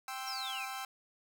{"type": "chord", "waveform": "sawtooth", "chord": "C major", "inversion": "second", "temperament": "equal", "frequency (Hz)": [784, 1046.5, 1318.5], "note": ["G5", "C6", "E6"], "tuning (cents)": [0, 0, 0], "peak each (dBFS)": [-38, -42, -40], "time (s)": [0.08, 0.85], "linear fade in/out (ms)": 2}
{"type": "exponential sweep", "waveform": "sine", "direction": "down", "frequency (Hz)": [5810, 2273], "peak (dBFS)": -39, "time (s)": [0.26, 0.66], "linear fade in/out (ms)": 20}
{"effects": []}